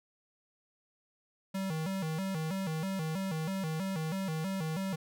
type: tone with vibrato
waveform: square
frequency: 174.61 Hz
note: F3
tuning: in tune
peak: -33 dBFS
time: 1.54-4.96 s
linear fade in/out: 10 ms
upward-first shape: square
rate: 3.1 Hz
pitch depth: 170 cents each way
effects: none